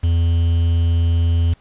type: tone with quantisation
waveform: triangle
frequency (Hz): 84.2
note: E2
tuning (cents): +37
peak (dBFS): -11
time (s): 0.03-1.54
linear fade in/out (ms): 10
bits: 6
effects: pink hiss -55 dBFS RMS until 1.6 s + resampled to 8000 Hz